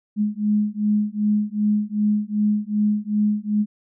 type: beating tone pair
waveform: sine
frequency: 208.4 / 211 Hz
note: G#3 / G#3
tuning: +6 / +28 cents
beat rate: 2.6 Hz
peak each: -21 dBFS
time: 0.16-3.66 s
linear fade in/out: 50 ms
effects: none